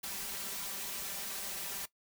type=noise with comb filter; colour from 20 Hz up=white; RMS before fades=-40 dBFS; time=0.03-1.86 s; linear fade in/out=10 ms; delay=5.1 ms; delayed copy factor=+0.9; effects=noise-tail reverb RT60 0.1 s tail -18 dB re dry